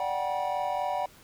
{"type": "chord", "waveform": "triangle", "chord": "G major seventh", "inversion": "second", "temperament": "equal with one note detuned", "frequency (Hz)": [587.3, 740, 784, 965.2], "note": ["D5", "F#5", "G5", "B5"], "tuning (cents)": [0, 0, 0, -40], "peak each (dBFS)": [-32, -29, -32, -32], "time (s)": [0, 1.06], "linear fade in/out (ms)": 2, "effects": ["pink hiss -55 dBFS RMS until 1.23 s"]}